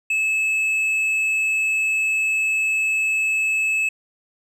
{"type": "tone with tanh clipping", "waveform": "triangle", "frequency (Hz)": 2600, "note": "E7", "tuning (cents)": -24, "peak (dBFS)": -19, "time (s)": [0.1, 3.89], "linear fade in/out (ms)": 5, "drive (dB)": 9, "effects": []}